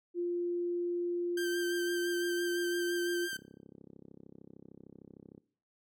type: tone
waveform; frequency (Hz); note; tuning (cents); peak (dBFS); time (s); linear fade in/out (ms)
sine; 349.2; F4; 0; -30; 0.14-3.29; 50
type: tone with vibrato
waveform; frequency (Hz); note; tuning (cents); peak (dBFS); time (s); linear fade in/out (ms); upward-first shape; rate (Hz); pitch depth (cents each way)
sawtooth; 1568; G6; 0; -33; 1.37-3.37; 5; sine; 5.9; 25
type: click train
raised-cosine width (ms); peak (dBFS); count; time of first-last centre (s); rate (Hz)
3; -35; 69; 3.33-5.378; 33.2
effects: noise-tail reverb RT60 0.5 s tail -20 dB re dry + high-pass 200 Hz 12 dB/octave